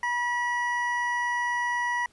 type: tone pair together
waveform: triangle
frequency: 968 / 1936 Hz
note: B5 / B6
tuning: -35 / -35 cents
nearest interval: octave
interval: 1200 cents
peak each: -26 dBFS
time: 0.03-2.06 s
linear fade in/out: 2 ms
effects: pink hiss -62 dBFS RMS until 2.12 s + resampled to 24000 Hz